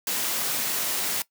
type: noise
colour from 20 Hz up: white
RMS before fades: -27 dBFS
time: 0.07-1.22 s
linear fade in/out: 2 ms
effects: noise-tail reverb RT60 0.1 s tail -19 dB re dry + high-pass 150 Hz 12 dB/octave